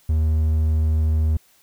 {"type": "tone", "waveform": "triangle", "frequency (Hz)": 78.3, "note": "D#2", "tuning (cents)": 11, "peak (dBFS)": -14, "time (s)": [0.09, 1.37], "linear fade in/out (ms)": 5, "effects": ["white hiss -57 dBFS RMS until 1.62 s"]}